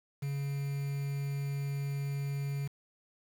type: tone with quantisation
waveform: triangle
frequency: 140.2 Hz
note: C#3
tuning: 20 cents sharp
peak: -30 dBFS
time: 0.22-2.68 s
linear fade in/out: 10 ms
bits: 8
effects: none